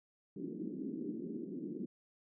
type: band-pass noise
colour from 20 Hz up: white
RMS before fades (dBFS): -42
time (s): 0.36-1.86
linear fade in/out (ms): 5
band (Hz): 180 to 360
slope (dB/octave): 48
effects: none

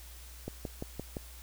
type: click train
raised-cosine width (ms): 2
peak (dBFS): -23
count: 5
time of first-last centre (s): 0.48-1.168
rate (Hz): 5.81
effects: added 60 Hz sine -48 dBFS peak until 1.42 s + white hiss -53 dBFS RMS until 1.42 s

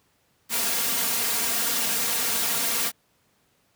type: noise with comb filter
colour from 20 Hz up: white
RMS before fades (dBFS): -25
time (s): 0.49-2.92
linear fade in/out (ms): 50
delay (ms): 4.3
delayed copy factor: +0.85
effects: pink hiss -66 dBFS RMS until 3.75 s + high-pass 80 Hz 12 dB/octave

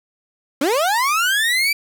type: linear sweep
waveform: 30% pulse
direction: up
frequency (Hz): 252.8 to 2349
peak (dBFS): -13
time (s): 0.61-1.73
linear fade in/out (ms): 5
effects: 9-bit

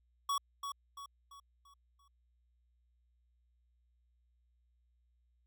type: tone with echo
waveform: square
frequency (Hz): 1123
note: C#6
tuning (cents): +22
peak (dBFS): -32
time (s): 0.29-0.38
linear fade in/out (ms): 5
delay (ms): 340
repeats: 5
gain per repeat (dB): -7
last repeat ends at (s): 2.08
effects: added 60 Hz sine -70 dBFS peak until 5.46 s

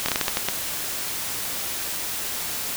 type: slowing click train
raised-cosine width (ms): 0.2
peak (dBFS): -4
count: 8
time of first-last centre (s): 0.06-0.486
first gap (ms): 25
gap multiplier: 1.29
effects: white hiss -29 dBFS RMS until 2.76 s

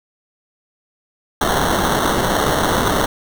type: noise with sample-and-hold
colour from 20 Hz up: white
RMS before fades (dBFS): -17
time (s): 1.41-3.06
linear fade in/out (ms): 5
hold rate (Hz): 2450
effects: none

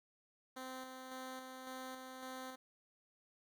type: tone with tremolo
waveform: 10% pulse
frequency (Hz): 259.1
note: C4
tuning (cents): -17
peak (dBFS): -37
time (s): 0.56-2.56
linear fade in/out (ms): 10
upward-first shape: square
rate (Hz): 1.8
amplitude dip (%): 35
effects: none

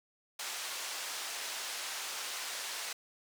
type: band-pass noise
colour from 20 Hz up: white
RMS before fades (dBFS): -40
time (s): 0.39-2.93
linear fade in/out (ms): 5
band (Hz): 620 to 7000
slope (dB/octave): 12
effects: none

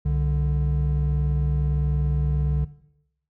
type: tone pair together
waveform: triangle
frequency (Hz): 65.41 / 146.83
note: C2 / D3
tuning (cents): 0 / 0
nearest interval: octave + major second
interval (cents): 1400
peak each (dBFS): -21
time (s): 0.05-2.65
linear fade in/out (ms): 10
effects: noise-tail reverb RT60 0.8 s tail -17 dB re dry

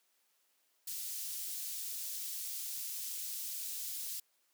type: high-pass noise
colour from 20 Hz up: white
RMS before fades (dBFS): -41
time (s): 0.87-4.2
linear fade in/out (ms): 5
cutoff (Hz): 4500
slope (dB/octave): 12
effects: white hiss -75 dBFS RMS until 4.53 s + high-pass 300 Hz 12 dB/octave

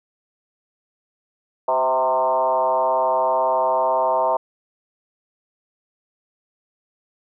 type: tone with frequency modulation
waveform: sine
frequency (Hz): 784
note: G5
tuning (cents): 0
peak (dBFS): -16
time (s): 1.68-4.37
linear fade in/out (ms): 5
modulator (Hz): 134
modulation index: 1.9
effects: none

